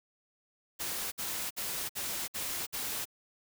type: noise bursts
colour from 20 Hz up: white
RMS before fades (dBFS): -36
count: 6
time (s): 0.79-3.055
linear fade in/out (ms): 20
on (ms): 330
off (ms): 57
effects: none